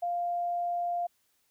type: tone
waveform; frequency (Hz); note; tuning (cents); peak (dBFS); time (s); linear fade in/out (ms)
sine; 698.5; F5; 0; -28; 0.02-1.07; 10
effects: white hiss -72 dBFS RMS until 1.5 s